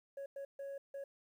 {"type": "tone bursts at uneven times", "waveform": "sine", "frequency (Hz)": 554.4, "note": "C#5", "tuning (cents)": 0, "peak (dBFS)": -39, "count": 4, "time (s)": [[0.17, 0.26], [0.36, 0.45], [0.59, 0.78], [0.94, 1.04]], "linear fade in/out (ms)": 5, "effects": ["tanh soft clip ceiling -41 dBFS", "12-bit"]}